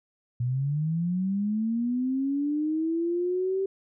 sine linear sweep, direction up, 118.7 to 390 Hz, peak -24 dBFS, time 0.4-3.66 s, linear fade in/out 5 ms, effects none

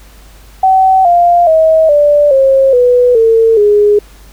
sine tone with pitch steps, 760 / 696.9 / 639.1 / 586 / 537.4 / 492.8 / 451.9 / 414.4 Hz, F#5 / F5 / D#5 / D5 / C5 / B4 / A4 / G#4, +46 / -4 / +46 / -4 / +46 / -4 / +46 / -4 cents, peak -4 dBFS, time 0.63-3.99 s, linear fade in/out 5 ms, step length 420 ms, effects added 50 Hz sine -36 dBFS peak until 4.32 s + pink hiss -42 dBFS RMS until 4.32 s

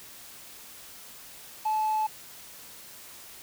triangle tone, 865 Hz, A5, 30 cents flat, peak -21 dBFS, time 1.65-2.07 s, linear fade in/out 10 ms, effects tanh soft clip ceiling -20 dBFS + white hiss -47 dBFS RMS until 3.42 s

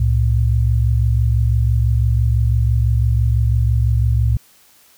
sine tone pair together, 67.1 / 113.1 Hz, C2 / A2, +44 / +48 cents, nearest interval major sixth, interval 904 cents, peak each -15 dBFS, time 0-4.37 s, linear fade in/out 5 ms, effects white hiss -51 dBFS RMS until 4.97 s

